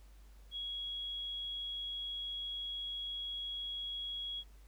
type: tone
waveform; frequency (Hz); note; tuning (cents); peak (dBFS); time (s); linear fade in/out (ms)
sine; 3322; G#7; 0; -38; 0.51-4.44; 50
effects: added 50 Hz sine -54 dBFS peak until 4.67 s + pink hiss -68 dBFS RMS until 4.67 s